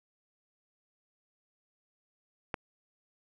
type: click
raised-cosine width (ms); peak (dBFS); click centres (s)
0.5; -17; 2.542
effects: none